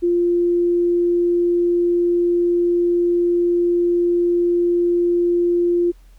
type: tone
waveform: sine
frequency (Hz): 348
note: F4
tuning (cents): -6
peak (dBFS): -14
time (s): 0.02-5.92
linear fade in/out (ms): 20
effects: added 42 Hz sine -43 dBFS peak until 6.18 s + pink hiss -59 dBFS RMS until 6.18 s